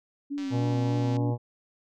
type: tone with vibrato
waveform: sine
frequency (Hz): 277.2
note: C#4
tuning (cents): 0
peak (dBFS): -29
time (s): 0.3-1.32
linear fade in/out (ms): 20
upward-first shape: sine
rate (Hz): 3.4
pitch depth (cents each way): 67
type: click train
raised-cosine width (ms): 0.2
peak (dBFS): -28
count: 153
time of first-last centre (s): 0.38-1.168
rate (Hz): 193
type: harmonic tone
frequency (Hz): 120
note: B2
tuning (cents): -49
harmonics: 1 / 2 / 3 / 4 / 5 / 6 / 7 / 8 / 9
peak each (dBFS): -25 / -38 / -40 / -36 / -40 / -48 / -39 / -50 / -53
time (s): 0.5-1.38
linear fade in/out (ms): 50
effects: none